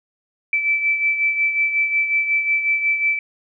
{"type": "beating tone pair", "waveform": "sine", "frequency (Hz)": [2319, 2324.5], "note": ["D7", "D7"], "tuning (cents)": [-22, -18], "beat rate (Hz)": 5.5, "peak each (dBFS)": [-17, -25], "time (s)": [0.53, 3.19], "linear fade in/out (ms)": 2, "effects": []}